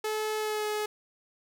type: tone with pitch glide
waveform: sawtooth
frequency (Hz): 431 to 423.4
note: A4 to G#4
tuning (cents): -36 to +33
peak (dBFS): -25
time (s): 0.04-0.86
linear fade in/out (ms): 5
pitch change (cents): -31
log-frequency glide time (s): 0.38-0.66
effects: none